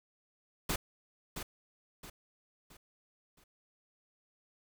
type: noise with echo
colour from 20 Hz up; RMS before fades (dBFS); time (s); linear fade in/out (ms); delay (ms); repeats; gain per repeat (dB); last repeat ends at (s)
pink; -33; 0.69-0.76; 5; 670; 4; -8; 3.44
effects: none